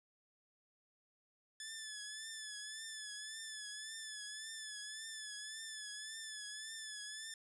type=tone with vibrato; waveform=10% pulse; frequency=1731 Hz; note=A6; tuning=29 cents flat; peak=-36 dBFS; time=1.6-7.34 s; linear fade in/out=2 ms; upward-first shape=triangle; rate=1.8 Hz; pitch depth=64 cents each way; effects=resampled to 24000 Hz

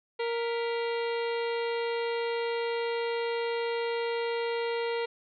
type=harmonic tone with a mistuned harmonic; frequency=466.2 Hz; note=A#4; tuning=in tune; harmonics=1 / 2 / 3 / 4 / 5 / 6 / 7 / 8 / 9; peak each=-29 / -37 / -43 / -41 / -43 / -45 / -47 / -50 / -47 dBFS; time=0.19-5.06 s; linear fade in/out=10 ms; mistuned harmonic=4; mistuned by=+97 cents; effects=none

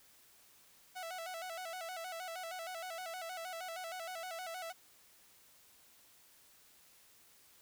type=tone with vibrato; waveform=sawtooth; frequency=699 Hz; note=F5; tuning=1 cent sharp; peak=-38 dBFS; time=0.95-4.73 s; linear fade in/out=20 ms; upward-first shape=square; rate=6.4 Hz; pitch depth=97 cents each way; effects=white hiss -64 dBFS RMS until 7.61 s

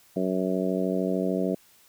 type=harmonic tone; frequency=93.3 Hz; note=F#2; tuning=15 cents sharp; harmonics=2 / 3 / 4 / 5 / 6 / 7; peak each=-28 / -30 / -31 / -32 / -33 / -33 dBFS; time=0.16-1.55 s; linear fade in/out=5 ms; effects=white hiss -58 dBFS RMS until 1.88 s

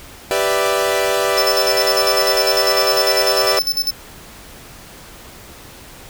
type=chord; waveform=sawtooth; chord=E minor seventh; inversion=first; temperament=equal; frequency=392 / 493.9 / 587.3 / 659.3 Hz; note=G4 / B4 / D5 / E5; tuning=0 / 0 / 0 / 0 cents; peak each=-17 / -17 / -16 / -18 dBFS; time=0.31-3.59 s; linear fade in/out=0 ms
type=tone with tremolo; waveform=45% pulse; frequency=5274 Hz; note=E8; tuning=in tune; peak=-15 dBFS; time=1.37-3.91 s; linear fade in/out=10 ms; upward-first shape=square; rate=10 Hz; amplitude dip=80%
effects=pink hiss -39 dBFS RMS until 6.09 s

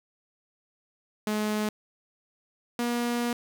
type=tone pair in turn; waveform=sawtooth; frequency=212.4 / 239.3 Hz; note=G#3 / A#3; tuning=+39 / +46 cents; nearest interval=major second; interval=207 cents; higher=second; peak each=-22 dBFS; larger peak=neither; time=1.27-1.69 / 2.79-3.33 s; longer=second; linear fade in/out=2 ms; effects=9-bit

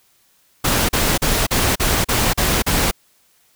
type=noise bursts; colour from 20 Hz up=pink; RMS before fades=-17 dBFS; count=8; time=0.64-2.913 s; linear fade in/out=10 ms; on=250 ms; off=39 ms; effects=white hiss -58 dBFS RMS until 3.55 s

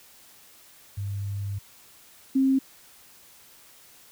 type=tone pair in turn; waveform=sine; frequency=100 / 267 Hz; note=G2 / C4; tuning=+35 / +35 cents; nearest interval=octave + perfect fourth; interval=1700 cents; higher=second; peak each=-28 / -18 dBFS; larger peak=second; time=0.97-1.59 / 2.35-2.59 s; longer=first; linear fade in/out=10 ms; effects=white hiss -53 dBFS RMS until 4.11 s

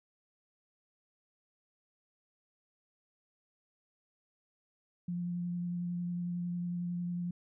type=tone with vibrato; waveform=sine; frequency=175.2 Hz; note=F3; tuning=6 cents sharp; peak=-33 dBFS; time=5.08-7.31 s; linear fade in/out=5 ms; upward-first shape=triangle; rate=11 Hz; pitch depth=15 cents each way; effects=none

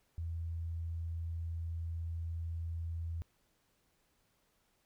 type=tone; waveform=sine; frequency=83.1 Hz; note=E2; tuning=15 cents sharp; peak=-36 dBFS; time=0.18-3.22 s; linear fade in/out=0 ms; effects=pink hiss -75 dBFS RMS until 4.85 s

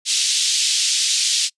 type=band-pass noise; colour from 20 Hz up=pink; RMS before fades=-19 dBFS; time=0.05-1.5 s; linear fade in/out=50 ms; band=3300 to 8100 Hz; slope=24 dB/octave; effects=noise-tail reverb RT60 0.1 s tail -25 dB re dry + resampled to 24000 Hz

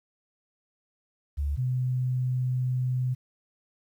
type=tone pair in turn; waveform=sine; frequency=71.8 / 126.9 Hz; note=D2 / B2; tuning=-39 / +47 cents; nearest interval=minor seventh; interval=986 cents; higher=second; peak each=-25 / -24 dBFS; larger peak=second; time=1.37-1.57 / 1.57-3.15 s; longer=second; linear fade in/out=20 ms; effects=10-bit

